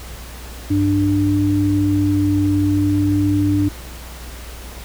sine tone pair together, 98.6 / 296.3 Hz, G2 / D4, +11 / +15 cents, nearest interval octave + perfect fifth, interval 1904 cents, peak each -18 / -15 dBFS, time 0.7-3.69 s, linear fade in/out 10 ms, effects added 60 Hz sine -33 dBFS peak until 4.84 s + pink hiss -37 dBFS RMS until 4.84 s

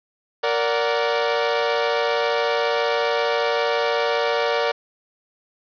sawtooth chord, Bb augmented, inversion none, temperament equal with one note detuned, 466.2 / 580.9 / 740 Hz, Bb4 / D5 / F#5, 0 / -19 / 0 cents, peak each -18 / -19 / -23 dBFS, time 0.43-4.72 s, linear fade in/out 10 ms, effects resampled to 11025 Hz + 7-bit

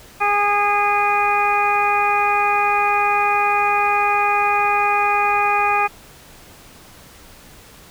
harmonic tone, 410.1 Hz, G#4, 22 cents flat, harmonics 1 / 2 / 3 / 4 / 5 / 6, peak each -27 / -18 / -20 / -28 / -29 / -21 dBFS, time 0.2-5.88 s, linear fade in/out 20 ms, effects pink hiss -44 dBFS RMS until 7.9 s

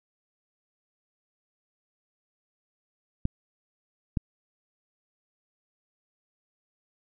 clicks, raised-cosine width 5 ms, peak -13 dBFS, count 2, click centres 3.254 / 4.172 s, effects none

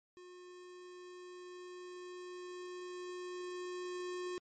square tone with level ramp, 360.2 Hz, F#4, 46 cents flat, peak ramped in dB -53 to -39 dBFS, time 0.17-4.38 s, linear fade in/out 0 ms, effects MP3 32 kbps

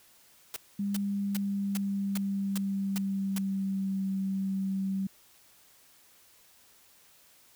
white noise bursts, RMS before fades -36 dBFS, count 8, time 0.54-3.384 s, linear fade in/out 2 ms, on 23 ms, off 380 ms
sine tone with pitch glide, 200.7 to 192.97 Hz, G3 to G3, +41 to -27 cents, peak -28 dBFS, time 0.79-5.07 s, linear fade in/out 5 ms, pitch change -68 cents, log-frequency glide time 0.92-4.07 s
effects white hiss -60 dBFS RMS until 7.55 s

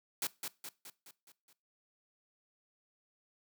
white noise with echo, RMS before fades -35 dBFS, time 0.22-0.27 s, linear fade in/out 2 ms, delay 210 ms, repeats 6, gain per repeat -5 dB, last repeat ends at 1.53 s, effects noise-tail reverb RT60 0.3 s tail -21 dB re dry + high-pass 150 Hz 12 dB/octave

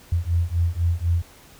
sine beating tone pair, 83.5 / 87.5 Hz, E2 / F2, +23 / +4 cents, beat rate 4 Hz, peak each -22 / -22 dBFS, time 0.12-1.22 s, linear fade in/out 5 ms, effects pink hiss -49 dBFS RMS until 1.59 s

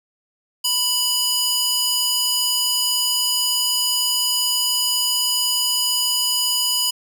square tone with high-pass filter, 987.8 Hz, B5, in tune, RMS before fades -20 dBFS, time 0.64-6.91 s, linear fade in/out 10 ms, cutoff 3900 Hz, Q 1.2, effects none

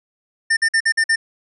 square tone bursts, 1803 Hz, A6, 42 cents sharp, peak -14 dBFS, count 6, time 0.5-1.159 s, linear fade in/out 10 ms, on 69 ms, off 49 ms, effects resampled to 24000 Hz

